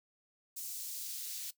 white noise with high-pass filter sweep, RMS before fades -42 dBFS, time 0.56-1.51 s, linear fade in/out 10 ms, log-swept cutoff 6100 to 3500 Hz, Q 0.88, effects noise-tail reverb RT60 0.1 s tail -17 dB re dry

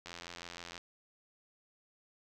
click train, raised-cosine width 0.2 ms, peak -27 dBFS, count 63, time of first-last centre 0.06-0.778 s, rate 86.3 Hz, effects none

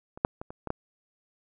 clicks, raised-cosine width 1 ms, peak -28 / -7 / -23 / -26 / -20 / -14 dBFS, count 6, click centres 0.175 / 0.249 / 0.415 / 0.505 / 0.673 / 0.704 s, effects none

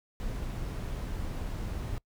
brown noise, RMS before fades -35 dBFS, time 0.2-1.98 s, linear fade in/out 0 ms, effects noise-tail reverb RT60 0.1 s tail -25 dB re dry

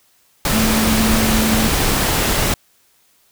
sine tone in noise, 220 Hz, A3, in tune, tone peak -16 dBFS, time 0.53-1.68 s, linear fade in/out 2 ms, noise pink, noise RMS -17 dBFS, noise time 0.45-2.54 s, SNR -2 dB, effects white hiss -57 dBFS RMS until 3.31 s

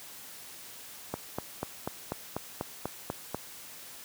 click train, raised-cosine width 1 ms, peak -17 dBFS, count 10, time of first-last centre 1.14-3.346 s, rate 4.08 Hz, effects white hiss -47 dBFS RMS until 4.04 s + high-pass 80 Hz 12 dB/octave

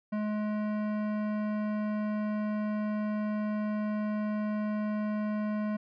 sine tone with hard clipping, 211.5 Hz, G#3, 32 cents sharp, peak -31 dBFS, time 0.12-5.77 s, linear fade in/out 10 ms, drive 15 dB, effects resampled to 11025 Hz

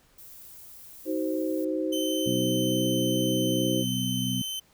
violet noise, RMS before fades -47 dBFS, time 0.18-1.65 s, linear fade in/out 5 ms
sine chord, C diminished, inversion first, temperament just, 314 / 376.7 / 523.3 Hz, Eb4 / Gb4 / C5, +16 / +31 / 0 cents, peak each -28 / -32 / -31 dBFS, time 1.05-3.85 s, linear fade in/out 50 ms
sawtooth tone, 3070 Hz, G7, 37 cents flat, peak -28 dBFS, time 1.92-4.6 s, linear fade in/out 10 ms
harmonic tone, 63.2 Hz, B1, 41 cents sharp, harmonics 2 / 3 / 4, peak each -31 / -31 / -31 dBFS, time 2.26-4.42 s, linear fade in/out 5 ms
effects pink hiss -62 dBFS RMS until 4.73 s

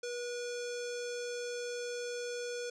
square tone with low-pass filter, 484.3 Hz, B4, 34 cents flat, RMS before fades -39 dBFS, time 0.03-2.7 s, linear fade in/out 5 ms, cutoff 6400 Hz, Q 2.8, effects none

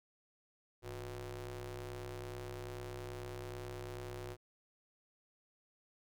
sawtooth ring-modulated tone, 131.6 Hz, C3, 10 cents sharp, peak -36 dBFS, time 0.82-4.37 s, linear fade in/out 50 ms, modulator 232 Hz, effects none

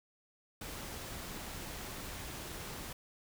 pink noise, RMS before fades -44 dBFS, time 0.61-2.93 s, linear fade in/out 5 ms, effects none

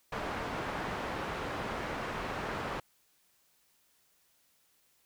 white low-pass noise, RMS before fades -37 dBFS, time 0.12-2.8 s, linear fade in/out 5 ms, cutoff 1300 Hz, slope 12 dB/octave, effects white hiss -70 dBFS RMS until 5.05 s

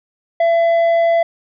sine tone with tanh clipping, 672 Hz, E5, 33 cents sharp, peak -12 dBFS, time 0.4-1.23 s, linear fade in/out 5 ms, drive 6 dB, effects none

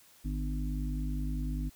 harmonic tone with a mistuned harmonic, 50.3 Hz, G1, 45 cents sharp, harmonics 1 / 3 / 5 / 6, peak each -32 / -39 / -39 / -45 dBFS, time 0.24-1.7 s, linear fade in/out 20 ms, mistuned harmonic 1, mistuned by +71 cents, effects white hiss -60 dBFS RMS until 1.75 s

